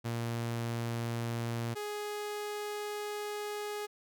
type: tone pair in turn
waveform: sawtooth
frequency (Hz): 116.9 / 416.6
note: A#2 / G#4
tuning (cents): +5 / +5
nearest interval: octave + minor seventh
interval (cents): 2200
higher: second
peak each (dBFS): -29 / -32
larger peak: first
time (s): 0.04-1.75 / 1.75-3.87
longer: second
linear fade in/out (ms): 20
effects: none